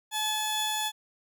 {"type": "tone pair together", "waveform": "sawtooth", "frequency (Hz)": [858, 3435], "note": ["A5", "A7"], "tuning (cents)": [-44, -42], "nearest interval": "2 octaves", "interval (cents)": 2402, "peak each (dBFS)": -27, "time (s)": [0.11, 0.92], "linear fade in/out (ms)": 50, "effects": []}